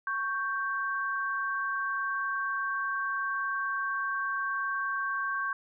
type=tone pair together; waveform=sine; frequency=1108.7 / 1567.9 Hz; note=C#6 / G6; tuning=0 / 0 cents; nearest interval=tritone; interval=600 cents; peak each=-32 / -31 dBFS; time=0.07-5.53 s; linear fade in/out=2 ms; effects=none